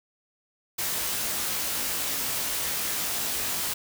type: noise with comb filter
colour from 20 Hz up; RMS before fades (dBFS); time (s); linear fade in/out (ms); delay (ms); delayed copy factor
white; -29; 0.78-3.74; 10; 18; +0.65
effects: none